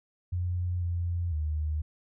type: tone with pitch steps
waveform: sine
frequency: 89 / 86.7 / 76.7 Hz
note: F2 / F2 / D#2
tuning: +33 / -12 / -24 cents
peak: -27 dBFS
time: 0.32-1.82 s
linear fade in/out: 10 ms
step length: 500 ms
effects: none